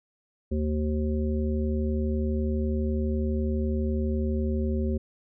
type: harmonic tone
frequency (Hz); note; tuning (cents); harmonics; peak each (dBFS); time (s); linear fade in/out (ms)
76; D#2; -40; 1 / 3 / 5 / 7; -26 / -29 / -33 / -38; 0.51-4.98; 10
effects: none